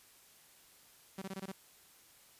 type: tone bursts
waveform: sawtooth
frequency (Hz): 192.3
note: G3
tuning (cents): -33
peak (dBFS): -36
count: 6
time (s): 1.18-1.519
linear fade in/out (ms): 5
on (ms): 39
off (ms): 21
effects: white hiss -62 dBFS RMS until 2.39 s + resampled to 32000 Hz